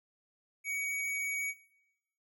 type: tone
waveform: square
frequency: 2253 Hz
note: C#7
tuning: 28 cents sharp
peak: -34 dBFS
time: 0.64-1.54 s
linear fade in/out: 50 ms
effects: noise-tail reverb RT60 0.9 s tail -20 dB re dry